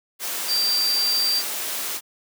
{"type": "tone in noise", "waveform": "sine", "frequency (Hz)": 4699, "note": "D8", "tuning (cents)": 0, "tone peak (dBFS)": -19, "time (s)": [0.47, 1.43], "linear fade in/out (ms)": 50, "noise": "white", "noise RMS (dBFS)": -28, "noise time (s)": [0.19, 2.01], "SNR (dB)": 6, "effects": ["high-pass 300 Hz 12 dB/octave"]}